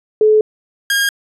sine / sawtooth tone pair in turn, 429.9 / 1623.1 Hz, A4 / G#6, -40 / -40 cents, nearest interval octave + major seventh, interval 2300 cents, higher second, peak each -7 / -9 dBFS, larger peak first, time 0.21-0.41 / 0.9-1.09 s, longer first, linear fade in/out 2 ms, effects resampled to 32000 Hz

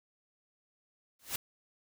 white noise with exponential growth, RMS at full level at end -30 dBFS, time 1.19-1.36 s, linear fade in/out 5 ms, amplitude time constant 35 ms, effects none

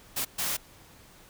white noise bursts at uneven times, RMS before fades -30 dBFS, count 2, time 0.16-0.25 / 0.38-0.57 s, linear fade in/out 10 ms, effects pink hiss -54 dBFS RMS until 1.29 s

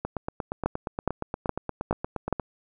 two click trains, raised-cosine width 1 ms, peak -15 / -9 dBFS, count 21 / 5, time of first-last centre 0.05-2.397 / 0.66-2.327 s, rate 8.52 / 2.4 Hz, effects none

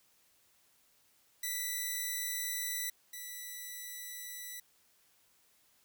5% pulse tone pair in turn, 1975.5 / 1968.3 Hz, B6 / B6, 0 / -6 cents, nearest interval unison, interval 6 cents, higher first, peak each -24 / -32 dBFS, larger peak first, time 1.43-2.9 / 3.13-4.6 s, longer neither, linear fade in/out 5 ms, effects white hiss -69 dBFS RMS until 5.84 s

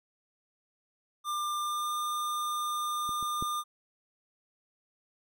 square tone with pitch glide, 1195 to 1204.7 Hz, D6 to D6, +30 to +44 cents, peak -31 dBFS, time 1.24-3.64 s, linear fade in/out 50 ms, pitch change +14 cents, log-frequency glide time 1.57-1.93 s
clicks, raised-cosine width 3 ms, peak -32 / -33 / -23 dBFS, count 3, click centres 3.092 / 3.227 / 3.425 s
effects none

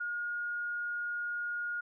sine tone, 1431 Hz, F6, 42 cents sharp, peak -33 dBFS, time 0-1.81 s, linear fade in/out 10 ms, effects none

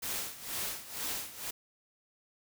white noise with tremolo, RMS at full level -35 dBFS, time 0.02-1.51 s, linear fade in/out 10 ms, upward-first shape sine, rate 2.1 Hz, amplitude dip 80%, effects none

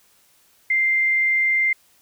sine tone, 2093 Hz, C7, in tune, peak -16 dBFS, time 0.7-1.73 s, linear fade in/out 5 ms, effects white hiss -58 dBFS RMS until 2.01 s

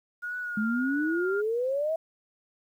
sine tone with vibrato, 1436 Hz, F6, 48 cents sharp, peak -31 dBFS, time 0.22-1.42 s, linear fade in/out 20 ms, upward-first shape triangle, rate 1.6 Hz, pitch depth 55 cents each way
sine exponential sweep, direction up, 207.7 to 659.3 Hz, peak -25 dBFS, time 0.57-1.96 s, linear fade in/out 5 ms
effects 10-bit

